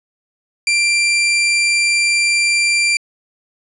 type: tone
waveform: sawtooth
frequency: 2365 Hz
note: D7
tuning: 12 cents sharp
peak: -9 dBFS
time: 0.67-2.97 s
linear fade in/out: 2 ms
effects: resampled to 24000 Hz + 7-bit